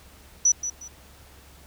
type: tone with echo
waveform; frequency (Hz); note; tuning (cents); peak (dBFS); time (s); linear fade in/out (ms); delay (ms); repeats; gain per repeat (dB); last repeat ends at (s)
sine; 5920; F#8; 0; -15; 0.45-0.52; 5; 180; 2; -11; 0.88
effects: added 69 Hz sine -52 dBFS peak until 1.66 s + pink hiss -52 dBFS RMS until 1.66 s